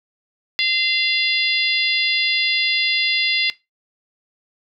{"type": "harmonic tone", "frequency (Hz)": 690, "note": "F5", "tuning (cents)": -21, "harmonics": [3, 4, 5, 6, 7], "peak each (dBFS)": [-21, -22, -23, -24, -24], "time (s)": [0.59, 3.5], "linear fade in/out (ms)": 0, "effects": ["noise-tail reverb RT60 0.2 s tail -18 dB re dry"]}